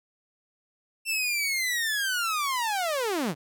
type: linear sweep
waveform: sawtooth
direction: down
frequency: 2702 to 129 Hz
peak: -22 dBFS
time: 1.05-3.35 s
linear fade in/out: 50 ms
effects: none